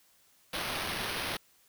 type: noise with sample-and-hold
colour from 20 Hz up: blue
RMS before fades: -35 dBFS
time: 0.53-1.37 s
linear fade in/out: 5 ms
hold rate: 7350 Hz
effects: white hiss -65 dBFS RMS until 1.68 s